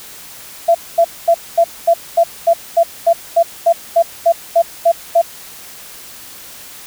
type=tone bursts; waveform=sine; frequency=675 Hz; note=E5; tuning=41 cents sharp; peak=-6 dBFS; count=16; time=0.68-5.218 s; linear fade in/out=10 ms; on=68 ms; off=230 ms; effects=white hiss -35 dBFS RMS until 6.86 s